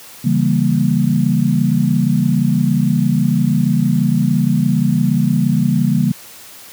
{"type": "chord", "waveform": "sine", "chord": "C# diminished seventh", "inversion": "none", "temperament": "equal", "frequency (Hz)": [138.59, 164.81, 196, 233.1], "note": ["C#3", "E3", "G3", "Bb3"], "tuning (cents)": [0, 0, 0, 0], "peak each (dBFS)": -17, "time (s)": [0.24, 6.12], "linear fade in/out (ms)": 10, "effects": ["white hiss -38 dBFS RMS until 6.72 s", "high-pass 80 Hz 12 dB/octave"]}